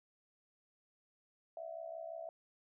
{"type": "tone with amplitude modulation", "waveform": "sine", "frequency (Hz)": 659.3, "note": "E5", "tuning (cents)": 0, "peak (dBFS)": -39, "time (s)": [1.57, 2.29], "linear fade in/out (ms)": 2, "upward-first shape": "sine", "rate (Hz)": 65.9, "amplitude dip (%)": 80, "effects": []}